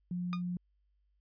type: tone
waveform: sine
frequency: 177.7 Hz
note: F3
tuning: 30 cents sharp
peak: -33 dBFS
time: 0.11-0.57 s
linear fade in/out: 2 ms
type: tone with exponential decay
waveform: sawtooth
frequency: 1223 Hz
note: D#6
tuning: 30 cents flat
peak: -30 dBFS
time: 0.33-0.42 s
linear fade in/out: 0 ms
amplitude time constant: 19 ms
effects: added 50 Hz sine -70 dBFS peak until 1.2 s + resampled to 11025 Hz